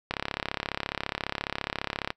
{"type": "click train", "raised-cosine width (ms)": 0.3, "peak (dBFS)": -12, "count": 70, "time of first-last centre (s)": [0.11, 2.104], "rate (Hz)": 34.6, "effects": ["noise-tail reverb RT60 0.1 s tail -23 dB re dry"]}